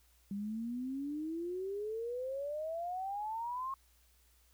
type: exponential sweep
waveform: sine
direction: up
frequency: 196.1 to 1087 Hz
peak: -36 dBFS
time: 0.31-3.74 s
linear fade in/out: 2 ms
effects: added 60 Hz sine -67 dBFS peak until 4.53 s + white hiss -70 dBFS RMS until 4.53 s